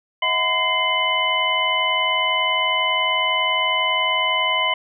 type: tone cluster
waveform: sine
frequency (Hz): 639 / 731 / 1013 / 2090 / 3000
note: D#5 / F#5 / B5 / C7 / F#7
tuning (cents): +46 / -21 / +44 / -2 / +23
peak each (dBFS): -28 / -31 / -22 / -22 / -22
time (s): 0.22-4.74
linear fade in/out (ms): 5
effects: none